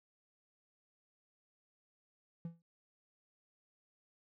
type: tone with exponential decay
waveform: triangle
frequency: 167.7 Hz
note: E3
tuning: 30 cents sharp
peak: -35 dBFS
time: 2.45-2.62 s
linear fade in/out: 2 ms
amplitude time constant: 35 ms
effects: none